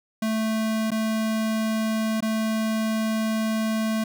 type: tone with dropouts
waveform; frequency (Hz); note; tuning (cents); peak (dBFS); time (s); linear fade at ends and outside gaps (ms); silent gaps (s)
square; 220; A3; 0; -23; 0.22-4.04; 5; 0.906-0.916 / 2.206-2.224
effects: none